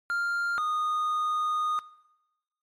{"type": "tone pair in turn", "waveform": "triangle", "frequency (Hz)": [1397, 1232.8], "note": ["F6", "D#6"], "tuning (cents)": [0, -16], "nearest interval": "major second", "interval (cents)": 216, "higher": "first", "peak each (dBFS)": -24, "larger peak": "neither", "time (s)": [[0.1, 0.58], [0.58, 1.79]], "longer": "second", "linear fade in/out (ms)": 0, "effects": ["noise-tail reverb RT60 1.0 s tail -20 dB re dry", "MP3 64 kbps"]}